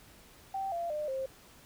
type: tone with pitch steps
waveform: sine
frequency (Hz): 777 / 684.3 / 602.6 / 530.7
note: G5 / F5 / D5 / C5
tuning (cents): -16 / -35 / +44 / +24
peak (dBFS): -32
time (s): 0.54-1.26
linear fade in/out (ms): 5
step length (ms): 180
effects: pink hiss -57 dBFS RMS until 1.65 s